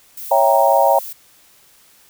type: noise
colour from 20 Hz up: violet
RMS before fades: -31 dBFS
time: 0.17-1.13 s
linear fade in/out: 5 ms
type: chord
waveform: sine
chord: C# diminished seventh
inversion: none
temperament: equal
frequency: 554.4 / 659.3 / 784 / 932.3 Hz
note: C#5 / E5 / G5 / Bb5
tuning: 0 / 0 / 0 / 0 cents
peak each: -16 dBFS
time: 0.31-0.99 s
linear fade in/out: 5 ms
effects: white hiss -51 dBFS RMS until 2.09 s